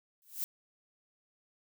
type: noise with exponential growth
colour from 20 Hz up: violet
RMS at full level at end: -31 dBFS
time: 0.22-0.44 s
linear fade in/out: 0 ms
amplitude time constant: 47 ms
effects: none